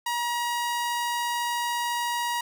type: tone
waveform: sawtooth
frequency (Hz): 954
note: A#5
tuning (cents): +40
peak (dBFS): -22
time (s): 0.06-2.41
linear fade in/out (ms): 5
effects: none